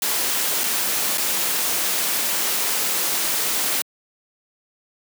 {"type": "noise with dropouts", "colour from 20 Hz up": "white", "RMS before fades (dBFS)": -22, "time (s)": [0.02, 3.82], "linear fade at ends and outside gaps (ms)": 2, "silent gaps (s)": [[0.636, 0.639], [1.175, 1.18]], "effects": ["high-pass 200 Hz 12 dB/octave"]}